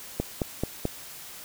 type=click train; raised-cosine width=2 ms; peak=-12 dBFS; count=4; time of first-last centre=0.2-0.854 s; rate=4.59 Hz; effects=white hiss -43 dBFS RMS until 1.44 s